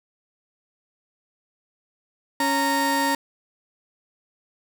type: tone pair together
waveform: 30% pulse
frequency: 277.2 / 926.5 Hz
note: C#4 / A#5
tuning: 0 / -11 cents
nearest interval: octave + major sixth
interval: 2089 cents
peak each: -22 / -19 dBFS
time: 2.4-3.15 s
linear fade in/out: 2 ms
effects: none